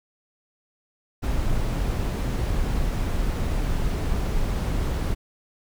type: noise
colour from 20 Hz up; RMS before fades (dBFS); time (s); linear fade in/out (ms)
brown; -24; 1.22-5.15; 20
effects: none